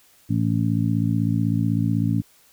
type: harmonic tone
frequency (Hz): 56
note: A1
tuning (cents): +31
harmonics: 2 / 3 / 4 / 5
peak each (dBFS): -22 / -24 / -25 / -26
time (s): 0.29-2.22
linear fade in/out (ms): 20
effects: white hiss -56 dBFS RMS until 2.52 s

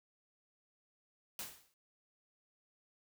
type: noise with exponential decay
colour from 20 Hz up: white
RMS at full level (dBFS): -40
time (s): 1.39-1.74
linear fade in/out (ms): 1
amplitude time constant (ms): 74
effects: none

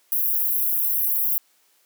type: high-pass noise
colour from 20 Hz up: white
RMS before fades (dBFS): -22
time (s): 0.12-1.38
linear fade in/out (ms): 0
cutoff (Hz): 11000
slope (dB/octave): 96
effects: white hiss -62 dBFS RMS until 1.85 s + high-pass 300 Hz 12 dB/octave

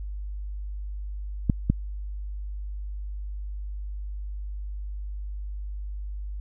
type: clicks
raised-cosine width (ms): 5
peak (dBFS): -7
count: 2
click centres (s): 1.498 / 1.7
effects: added 50 Hz sine -31 dBFS peak until 6.4 s

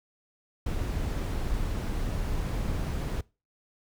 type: noise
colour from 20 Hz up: brown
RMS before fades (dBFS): -30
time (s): 0.66-3.21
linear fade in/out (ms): 5
effects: noise-tail reverb RT60 0.3 s tail -23 dB re dry

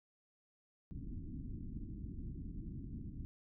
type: low-pass noise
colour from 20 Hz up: pink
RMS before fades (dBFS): -45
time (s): 0.91-3.25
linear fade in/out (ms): 0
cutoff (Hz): 310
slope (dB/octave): 48
effects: none

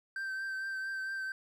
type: tone with vibrato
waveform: triangle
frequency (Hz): 1559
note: G6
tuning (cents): -10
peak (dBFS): -33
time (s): 0.16-1.32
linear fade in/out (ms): 2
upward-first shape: triangle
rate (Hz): 4.4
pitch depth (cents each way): 25
effects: none

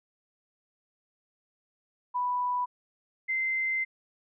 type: tone pair in turn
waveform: sine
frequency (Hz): 987.8 / 2076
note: B5 / C7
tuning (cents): 0 / -14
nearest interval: octave + minor second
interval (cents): 1286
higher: second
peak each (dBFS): -26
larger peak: neither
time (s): 2.14-2.66 / 3.28-3.85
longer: second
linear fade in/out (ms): 20
effects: none

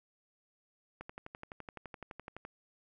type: click train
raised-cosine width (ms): 0.5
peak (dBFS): -29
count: 18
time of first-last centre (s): 1.01-2.451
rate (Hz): 11.8
effects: none

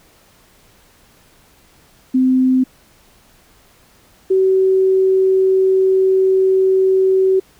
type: tone pair in turn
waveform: sine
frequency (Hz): 258.1 / 379.6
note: C4 / F#4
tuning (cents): -23 / +44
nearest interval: perfect fifth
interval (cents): 667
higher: second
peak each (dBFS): -10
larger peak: neither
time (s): 2.14-2.64 / 4.3-7.4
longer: second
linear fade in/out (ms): 10
effects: pink hiss -51 dBFS RMS until 7.59 s

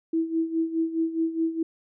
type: tone with tremolo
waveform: sine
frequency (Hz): 326.4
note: E4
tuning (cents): -17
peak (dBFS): -20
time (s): 0.13-1.63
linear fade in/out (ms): 5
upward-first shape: sine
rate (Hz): 4.8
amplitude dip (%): 75
effects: none

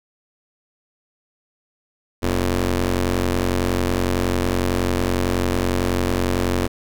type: ring-modulated tone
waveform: 15% pulse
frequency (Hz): 90.9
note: F#2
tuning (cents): -30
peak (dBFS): -9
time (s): 2.22-6.68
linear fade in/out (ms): 20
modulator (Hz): 160
effects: none

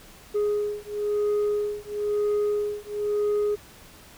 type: beating tone pair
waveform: sine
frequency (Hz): 415.3 / 416.3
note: G#4 / G#4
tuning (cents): 0 / +4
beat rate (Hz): 1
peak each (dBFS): -24 / -24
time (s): 0.34-3.56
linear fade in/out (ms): 20
effects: tanh soft clip ceiling -20 dBFS + pink hiss -49 dBFS RMS until 4.17 s

